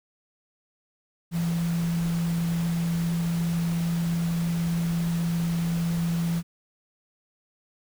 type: tone in noise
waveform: sine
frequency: 168.7 Hz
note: E3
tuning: 40 cents sharp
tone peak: -23 dBFS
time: 1.31-6.43 s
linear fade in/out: 50 ms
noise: pink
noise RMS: -39 dBFS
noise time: 1.31-6.43 s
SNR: +13 dB
effects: none